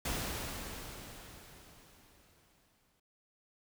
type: noise with exponential decay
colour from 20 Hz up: pink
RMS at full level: -35 dBFS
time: 0.05-3 s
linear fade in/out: 5 ms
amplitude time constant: 640 ms
effects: none